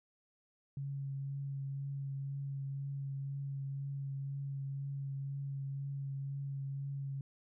sine tone with vibrato, 138.2 Hz, C#3, 5 cents flat, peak -37 dBFS, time 0.77-7.21 s, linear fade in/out 2 ms, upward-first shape triangle, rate 2 Hz, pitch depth 17 cents each way, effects none

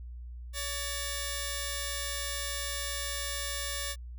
5% pulse tone pair together, 567 / 1800 Hz, C#5 / A6, +39 / +39 cents, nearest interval octave + minor sixth, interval 2000 cents, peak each -25 dBFS, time 0.53-3.96 s, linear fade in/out 50 ms, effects added 60 Hz sine -40 dBFS peak until 4.18 s

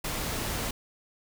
pink noise, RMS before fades -32 dBFS, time 0.04-0.71 s, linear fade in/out 5 ms, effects none

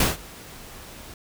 pink noise with ADSR envelope, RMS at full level -18 dBFS, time 0-1.14 s, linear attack 3 ms, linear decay 160 ms, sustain -24 dB, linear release 3 ms, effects none

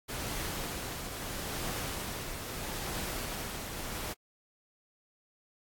pink noise with tremolo, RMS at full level -36 dBFS, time 0.08-4.14 s, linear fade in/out 20 ms, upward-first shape triangle, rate 0.76 Hz, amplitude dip 40%, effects AAC 64 kbps

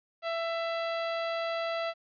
sawtooth tone, 666 Hz, E5, 18 cents sharp, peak -26 dBFS, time 0.22-1.94 s, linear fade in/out 50 ms, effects resampled to 11025 Hz + 11-bit

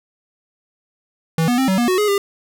square tone with pitch steps, 162.7 / 243.9 / 264 / 189.7 / 239.5 / 369.6 / 419 / 400.4 Hz, E3 / B3 / C4 / F#3 / A#3 / F#4 / G#4 / G4, -22 / -21 / +16 / +43 / +47 / -2 / +15 / +37 cents, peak -15 dBFS, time 1.38-2.18 s, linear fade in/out 2 ms, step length 100 ms, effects none

